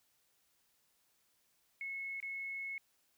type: tone with dropouts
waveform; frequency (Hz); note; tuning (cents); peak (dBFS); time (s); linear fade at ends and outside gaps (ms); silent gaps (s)
sine; 2187; C#7; -24; -39; 1.81-2.78; 1; 2.202-2.227
effects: white hiss -75 dBFS RMS until 3.17 s